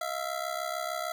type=ring-modulated tone; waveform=25% pulse; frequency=668 Hz; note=E5; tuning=23 cents sharp; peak=-25 dBFS; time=0.01-1.12 s; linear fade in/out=0 ms; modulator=33.3 Hz; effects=none